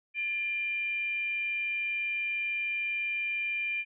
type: tone with frequency modulation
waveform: sine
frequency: 2391 Hz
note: D7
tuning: 30 cents sharp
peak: -29 dBFS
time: 0.14-3.85 s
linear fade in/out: 50 ms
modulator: 646 Hz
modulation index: 0.24
effects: none